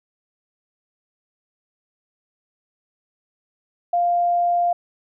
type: tone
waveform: sine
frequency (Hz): 698.5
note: F5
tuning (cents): 0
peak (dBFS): -16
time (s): 3.93-4.73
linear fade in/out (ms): 5
effects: none